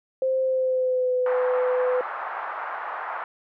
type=tone with pitch glide; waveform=sine; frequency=523.3 to 503.4 Hz; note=C5 to B4; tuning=0 to +33 cents; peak=-20 dBFS; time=0.22-2.01 s; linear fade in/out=2 ms; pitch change=-67 cents; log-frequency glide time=0.42-1.13 s
type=band-pass noise; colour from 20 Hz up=pink; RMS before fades=-32 dBFS; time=1.26-3.24 s; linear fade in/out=2 ms; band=760 to 1500 Hz; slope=24 dB/octave
effects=none